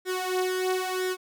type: tone with flanger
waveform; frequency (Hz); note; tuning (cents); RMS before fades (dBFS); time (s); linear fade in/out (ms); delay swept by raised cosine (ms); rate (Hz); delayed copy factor
sawtooth; 370; F#4; 0; -28; 0.05-1.17; 50; 0.54 to 3.34; 1; +0.75
effects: none